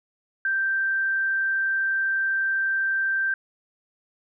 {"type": "tone", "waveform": "sine", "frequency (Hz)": 1568, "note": "G6", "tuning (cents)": 0, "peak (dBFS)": -21, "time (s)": [0.45, 3.34], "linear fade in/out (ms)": 2, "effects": []}